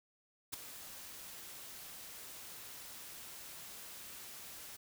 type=noise with ADSR envelope; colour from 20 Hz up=white; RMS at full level=-38 dBFS; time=0.52-4.77 s; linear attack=18 ms; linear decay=8 ms; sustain=-12 dB; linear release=14 ms; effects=none